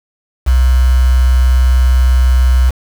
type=tone with quantisation; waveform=sine; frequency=63.3 Hz; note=B1; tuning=43 cents sharp; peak=-6 dBFS; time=0.46-2.71 s; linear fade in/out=20 ms; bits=4; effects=none